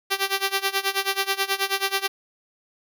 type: tone with tremolo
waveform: 5% pulse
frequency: 390.7 Hz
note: G4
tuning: 6 cents flat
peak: -8 dBFS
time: 0.1-2.08 s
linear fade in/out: 20 ms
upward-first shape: sine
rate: 9.3 Hz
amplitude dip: 90%
effects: none